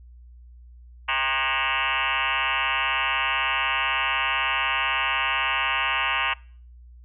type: tone with frequency modulation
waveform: sine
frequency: 1900 Hz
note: A#6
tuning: 33 cents sharp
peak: -21 dBFS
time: 1.08-6.34 s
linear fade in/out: 10 ms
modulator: 138 Hz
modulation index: 7.4
effects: noise-tail reverb RT60 0.5 s tail -25 dB re dry + added 60 Hz sine -44 dBFS peak until 7.04 s